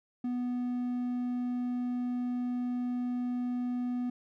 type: tone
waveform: triangle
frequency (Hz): 246.4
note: B3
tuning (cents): -4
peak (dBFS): -28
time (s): 0.24-4.1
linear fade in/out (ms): 5
effects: none